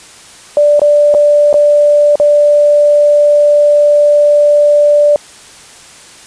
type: tone with dropouts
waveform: sine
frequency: 587.3 Hz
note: D5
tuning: in tune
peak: -4 dBFS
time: 0.57-5.16 s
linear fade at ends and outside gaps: 1 ms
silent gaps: 0.795-0.817 / 1.141-1.147 / 1.529-1.541 / 2.156-2.199 s
effects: white hiss -36 dBFS RMS until 6.26 s + resampled to 22050 Hz